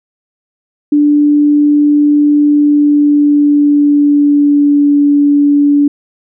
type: tone with pitch glide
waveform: sine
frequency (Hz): 293.7 to 288.2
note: D4 to D4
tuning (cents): 0 to -33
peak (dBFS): -5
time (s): 0.92-5.88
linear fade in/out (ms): 5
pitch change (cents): -33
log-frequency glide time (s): 2.45-4.98
effects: none